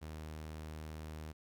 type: tone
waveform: sawtooth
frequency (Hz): 77.78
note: D#2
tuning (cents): 0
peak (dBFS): -40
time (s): 0.01-1.33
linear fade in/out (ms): 20
effects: 13-bit